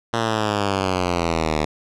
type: exponential sweep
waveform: 5% pulse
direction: down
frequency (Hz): 116.7 to 75.2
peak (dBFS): -8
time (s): 0.13-1.65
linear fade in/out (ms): 5
effects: low-pass 6000 Hz 12 dB/octave